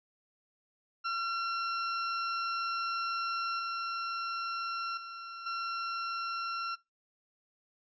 40% pulse tone with level steps, 1363 Hz, F6, 43 cents flat, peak -30 / -32 / -40 / -32 dBFS, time 1.04-6.76 s, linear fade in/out 20 ms, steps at 3.59 / 4.97 / 5.46 s, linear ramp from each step 5 ms, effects noise-tail reverb RT60 0.2 s tail -21 dB re dry + resampled to 16000 Hz

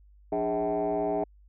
sine tone with frequency modulation, 527 Hz, C5, 12 cents sharp, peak -24 dBFS, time 0.32-1.24 s, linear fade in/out 5 ms, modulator 116 Hz, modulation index 2.2, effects tanh soft clip ceiling -21 dBFS + added 50 Hz sine -53 dBFS peak until 1.48 s

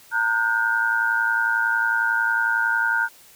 sine tone cluster, 914 / 1443 / 1554 Hz, A#5 / F#6 / G6, -34 / -44 / -16 cents, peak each -26 / -21 / -23 dBFS, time 0.11-3.09 s, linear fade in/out 50 ms, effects white hiss -50 dBFS RMS until 3.35 s

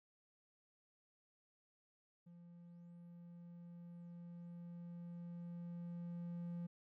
triangle tone with level ramp, 172.6 Hz, F3, 20 cents flat, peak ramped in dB -55 to -40 dBFS, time 2.26-6.67 s, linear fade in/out 10 ms, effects none

